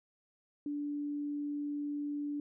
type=tone; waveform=sine; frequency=291.1 Hz; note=D4; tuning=15 cents flat; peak=-34 dBFS; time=0.66-2.4 s; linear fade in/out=2 ms; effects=none